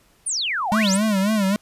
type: exponential two-way sweep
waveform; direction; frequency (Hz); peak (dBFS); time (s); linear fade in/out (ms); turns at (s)
sine; down then up; 10040 to 685 to 10040; -21; 0.26-0.97; 10; 0.7
type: tone with vibrato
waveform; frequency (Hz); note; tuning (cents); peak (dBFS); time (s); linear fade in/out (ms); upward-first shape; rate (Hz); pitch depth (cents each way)
square; 204.6; G#3; -26; -18; 0.72-1.56; 0; sine; 3.7; 130
effects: pink hiss -58 dBFS RMS until 1.61 s + resampled to 32000 Hz